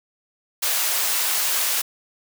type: high-pass noise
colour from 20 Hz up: white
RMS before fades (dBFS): -22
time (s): 0.62-1.82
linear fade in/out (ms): 10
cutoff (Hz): 670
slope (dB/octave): 12
effects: none